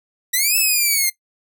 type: linear two-way sweep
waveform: 5% pulse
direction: up then down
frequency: 1908 to 2642 to 2089 Hz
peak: -6 dBFS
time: 0.33-1.1 s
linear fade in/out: 10 ms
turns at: 0.57 s
effects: noise-tail reverb RT60 0.1 s tail -18 dB re dry